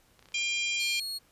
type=clicks; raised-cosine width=0.2 ms; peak=-37 dBFS; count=8; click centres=0.193 / 0.226 / 0.257 / 0.287 / 0.321 / 0.352 / 0.384 / 0.415 s
type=harmonic tone; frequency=799 Hz; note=G5; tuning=33 cents sharp; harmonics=3 / 4 / 5 / 6 / 7 / 8 / 9; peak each=-30 / -33 / -44 / -41 / -43 / -49 / -38 dBFS; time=0.34-1 s; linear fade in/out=5 ms
type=tone; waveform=40% pulse; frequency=4309 Hz; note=C#8; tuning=50 cents flat; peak=-32 dBFS; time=0.79-1.19 s; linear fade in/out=20 ms
effects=pink hiss -64 dBFS RMS until 1.31 s + resampled to 32000 Hz